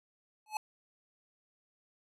square tone with exponential growth, 857 Hz, A5, 46 cents flat, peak -29 dBFS, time 0.46-0.57 s, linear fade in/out 2 ms, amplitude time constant 23 ms, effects resampled to 32000 Hz

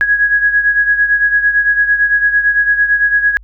sine beating tone pair, 1661.2 / 1670.1 Hz, G#6 / G#6, 0 / +9 cents, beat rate 8.9 Hz, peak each -10 / -16 dBFS, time 0.01-3.37 s, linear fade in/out 0 ms, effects added 51 Hz sine -35 dBFS peak until 3.43 s

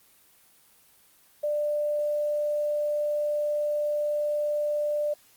sine tone with quantisation, 593 Hz, D5, 17 cents sharp, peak -24 dBFS, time 1.43-5.14 s, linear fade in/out 10 ms, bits 9, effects white hiss -59 dBFS RMS until 5.36 s + Opus 24 kbps

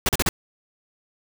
pink noise bursts, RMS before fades -20 dBFS, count 4, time 0.06-0.29 s, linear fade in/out 2 ms, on 29 ms, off 38 ms, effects none

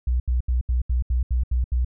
sine tone bursts, 61.6 Hz, B1, 4 cents flat, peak -18 dBFS, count 9, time 0.07-1.848 s, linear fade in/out 5 ms, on 130 ms, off 76 ms, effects none

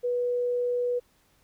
sine tone, 489 Hz, B4, 17 cents flat, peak -24 dBFS, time 0.03-1 s, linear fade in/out 20 ms, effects pink hiss -65 dBFS RMS until 1.43 s

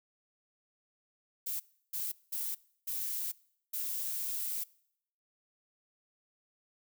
violet noise bursts at uneven times, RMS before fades -36 dBFS, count 5, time 1.46-1.6 / 1.93-2.12 / 2.32-2.55 / 2.87-3.32 / 3.73-4.64 s, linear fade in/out 10 ms, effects noise-tail reverb RT60 0.7 s tail -23 dB re dry

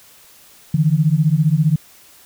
sine beating tone pair, 147.6 / 162.6 Hz, D3 / E3, +9 / -23 cents, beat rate 15 Hz, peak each -15 dBFS, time 0.74-1.76 s, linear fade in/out 5 ms, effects white hiss -47 dBFS RMS until 2.25 s

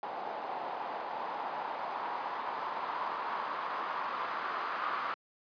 blue noise with low-pass filter sweep, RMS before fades -37 dBFS, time 0.03-5.14 s, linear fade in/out 0 ms, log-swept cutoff 790 to 1200 Hz, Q 3.4, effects high-pass 200 Hz 12 dB/octave + resampled to 11025 Hz

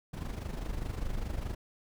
brown noise with amplitude modulation, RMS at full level -33 dBFS, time 0.13-1.55 s, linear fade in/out 10 ms, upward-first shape sine, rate 24.9 Hz, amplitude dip 65%, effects none

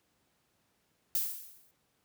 violet noise with exponential decay, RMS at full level -28 dBFS, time 1.15-1.71 s, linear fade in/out 1 ms, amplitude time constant 120 ms, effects pink hiss -74 dBFS RMS until 2.04 s + high-pass 80 Hz 12 dB/octave

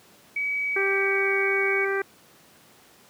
sine tone with pitch glide, 2275 to 2248 Hz, C#7 to C#7, +44 to +24 cents, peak -24 dBFS, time 0.36-1.85 s, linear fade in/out 5 ms, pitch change -20 cents, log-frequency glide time 0.63-1.42 s
harmonic tone, 392 Hz, G4, in tune, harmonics 1 / 2 / 3 / 4 / 5 / 6, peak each -25 / -36 / -34 / -29 / -33 / -38 dBFS, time 0.76-2.02 s, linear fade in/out 5 ms
effects pink hiss -54 dBFS RMS until 3.09 s + high-pass 150 Hz 12 dB/octave

